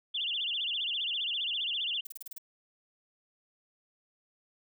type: tone with vibrato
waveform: sine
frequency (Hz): 3136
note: G7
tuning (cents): 0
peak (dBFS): -30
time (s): 0.14-2.01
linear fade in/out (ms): 10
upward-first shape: sine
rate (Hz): 15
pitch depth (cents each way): 220
type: noise bursts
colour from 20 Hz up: violet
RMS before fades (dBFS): -41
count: 7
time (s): 2.05-2.382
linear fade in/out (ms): 5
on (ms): 20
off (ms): 32
effects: none